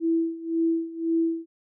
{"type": "tone with tremolo", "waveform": "sine", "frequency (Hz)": 329.6, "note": "E4", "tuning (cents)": 0, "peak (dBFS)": -19, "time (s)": [0, 1.46], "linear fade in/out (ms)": 50, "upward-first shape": "sine", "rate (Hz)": 1.9, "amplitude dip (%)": 85, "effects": []}